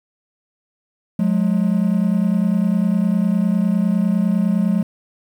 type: tone pair together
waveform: triangle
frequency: 180.8 / 210.7 Hz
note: F#3 / G#3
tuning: -40 / +25 cents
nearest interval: minor third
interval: 265 cents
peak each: -15 dBFS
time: 1.19-4.83 s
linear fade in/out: 5 ms
effects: tanh soft clip ceiling -5 dBFS + 8-bit